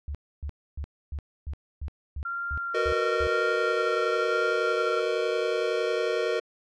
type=tone bursts; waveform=sine; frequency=72.1 Hz; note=D2; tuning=31 cents flat; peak=-30 dBFS; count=10; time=0.08-3.27 s; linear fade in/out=0 ms; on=67 ms; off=280 ms
type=tone with vibrato; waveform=sine; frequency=1380 Hz; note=F6; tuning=21 cents flat; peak=-29 dBFS; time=2.25-5 s; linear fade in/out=5 ms; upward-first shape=triangle; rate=1 Hz; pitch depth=17 cents each way
type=chord; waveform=square; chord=B major seventh; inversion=second; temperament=just; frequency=370.4 / 463 / 493.9 / 617.4 Hz; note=F#4 / A#4 / B4 / D#5; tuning=+2 / -12 / 0 / -14 cents; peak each=-32 / -28 / -34 / -32 dBFS; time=2.74-6.4 s; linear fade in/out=10 ms
effects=low-pass 4000 Hz 12 dB/octave